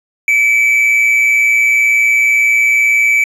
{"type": "tone with amplitude modulation", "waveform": "triangle", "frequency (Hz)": 2301, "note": "D7", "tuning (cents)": -36, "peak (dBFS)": -4, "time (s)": [0.28, 3.24], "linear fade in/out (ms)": 2, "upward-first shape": "sine", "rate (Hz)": 120, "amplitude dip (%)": 55, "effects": ["resampled to 32000 Hz"]}